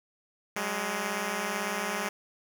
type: beating tone pair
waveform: 5% pulse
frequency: 190 / 208 Hz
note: F#3 / G#3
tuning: +46 / +3 cents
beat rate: 18 Hz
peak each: -23 / -20 dBFS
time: 0.56-2.09 s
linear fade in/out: 5 ms
effects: none